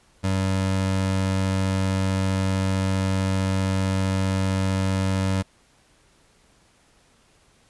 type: tone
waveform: 25% pulse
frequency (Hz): 95.4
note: G2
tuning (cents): -47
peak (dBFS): -17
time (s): 0.23-5.43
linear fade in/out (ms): 20
effects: pink hiss -59 dBFS RMS until 7.69 s + resampled to 24000 Hz

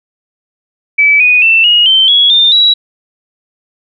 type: tone with pitch steps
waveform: sine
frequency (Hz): 2300 / 2479 / 2673 / 2881 / 3106 / 3348 / 3609 / 3891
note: D7 / D#7 / E7 / F#7 / G7 / G#7 / A7 / B7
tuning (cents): -37 / -7 / +23 / -47 / -17 / +13 / +43 / -27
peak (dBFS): -4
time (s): 0.98-2.74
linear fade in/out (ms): 10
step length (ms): 220
effects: none

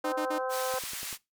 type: harmonic tone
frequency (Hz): 258.3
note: C4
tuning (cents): -22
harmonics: 2 / 3 / 4 / 5 / 6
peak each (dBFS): -32 / -36 / -38 / -40 / -42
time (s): 0.04-0.79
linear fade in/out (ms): 5
type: tone bursts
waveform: sawtooth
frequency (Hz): 305.6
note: D#4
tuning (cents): -31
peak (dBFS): -28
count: 3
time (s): 0.04-0.386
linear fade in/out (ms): 10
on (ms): 86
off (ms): 44
type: band-pass noise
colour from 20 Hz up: white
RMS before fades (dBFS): -38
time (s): 0.49-1.18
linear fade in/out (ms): 50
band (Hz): 1100 to 13000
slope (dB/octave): 12
type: click train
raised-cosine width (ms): 2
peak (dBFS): -34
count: 5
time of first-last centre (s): 0.74-1.128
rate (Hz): 10.3
effects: noise-tail reverb RT60 0.2 s tail -20 dB re dry

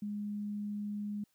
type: tone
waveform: sine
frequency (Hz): 206.8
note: G#3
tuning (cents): -7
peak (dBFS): -35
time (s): 0.02-1.24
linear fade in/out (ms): 5
effects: white hiss -75 dBFS RMS until 1.34 s

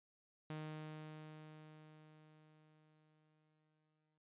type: tone with exponential decay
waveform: sawtooth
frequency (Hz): 154.7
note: D#3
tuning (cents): -10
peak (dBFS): -40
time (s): 0.5-4.18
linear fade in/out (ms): 2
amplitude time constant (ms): 800
effects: resampled to 8000 Hz

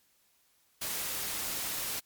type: noise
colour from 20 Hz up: white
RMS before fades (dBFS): -35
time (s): 0.81-2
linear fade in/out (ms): 10
effects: white hiss -69 dBFS RMS until 2.05 s + MP3 96 kbps

